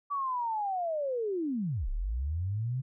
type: linear two-way sweep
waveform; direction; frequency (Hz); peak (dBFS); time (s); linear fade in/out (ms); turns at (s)
sine; down then up; 1155 to 30.4 to 133.9; -29; 0.1-2.82; 20; 1.89
effects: none